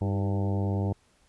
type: harmonic tone with a mistuned harmonic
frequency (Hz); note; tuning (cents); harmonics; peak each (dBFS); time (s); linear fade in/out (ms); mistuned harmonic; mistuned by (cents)
98.8; G2; +14; 1 / 2 / 3 / 4 / 5 / 6 / 7 / 8 / 9; -26 / -32 / -36 / -38 / -40 / -42 / -43 / -44 / -45; 0.01-0.93; 5; 3; +57
effects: pink hiss -65 dBFS RMS until 1.28 s + resampled to 24000 Hz